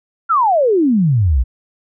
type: exponential sweep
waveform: sine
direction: down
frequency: 1410 to 55.3 Hz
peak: -10 dBFS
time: 0.29-1.44 s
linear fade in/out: 20 ms
effects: none